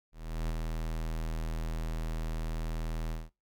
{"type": "tone with ADSR envelope", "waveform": "square", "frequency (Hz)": 40.22, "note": "E1", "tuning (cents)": -42, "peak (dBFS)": -30, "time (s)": [0.12, 3.3], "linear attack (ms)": 380, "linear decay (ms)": 8, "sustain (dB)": -3, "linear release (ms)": 190, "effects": ["noise-tail reverb RT60 0.2 s tail -17 dB re dry"]}